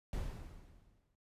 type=noise with exponential decay; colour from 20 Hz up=brown; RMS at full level=-37 dBFS; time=0.13-1.15 s; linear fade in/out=1 ms; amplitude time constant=220 ms; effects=noise-tail reverb RT60 0.1 s tail -21 dB re dry + resampled to 32000 Hz